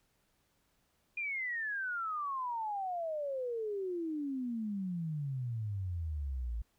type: exponential sweep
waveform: sine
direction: down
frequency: 2445 to 54.4 Hz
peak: -34 dBFS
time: 1.17-6.62 s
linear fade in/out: 5 ms
effects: pink hiss -75 dBFS RMS until 6.78 s